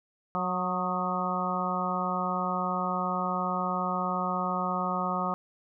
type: harmonic tone with a mistuned harmonic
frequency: 182.9 Hz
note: F#3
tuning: 20 cents flat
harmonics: 1 / 2 / 3 / 4 / 5 / 6 / 7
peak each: -33 / -41 / -37 / -34 / -36 / -34 / -32 dBFS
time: 0.35-5.34 s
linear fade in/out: 0 ms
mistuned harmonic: 7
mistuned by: -43 cents
effects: none